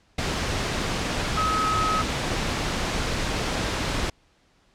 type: tone in noise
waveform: sine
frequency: 1277 Hz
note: D#6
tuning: 45 cents sharp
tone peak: -22 dBFS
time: 1.37-2.02 s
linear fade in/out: 5 ms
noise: pink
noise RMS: -26 dBFS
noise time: 0.18-4.1 s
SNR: +1 dB
effects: pink hiss -62 dBFS RMS until 4.74 s + low-pass 6000 Hz 12 dB/octave